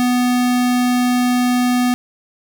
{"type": "tone", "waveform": "square", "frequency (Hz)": 247.4, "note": "B3", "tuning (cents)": 3, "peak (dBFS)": -14, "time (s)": [0, 1.94], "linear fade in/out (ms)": 0, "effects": []}